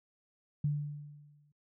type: tone with exponential decay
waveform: sine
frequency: 146.83 Hz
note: D3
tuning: in tune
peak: -26 dBFS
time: 0.64-1.52 s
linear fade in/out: 5 ms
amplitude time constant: 190 ms
effects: noise-tail reverb RT60 0.1 s tail -26 dB re dry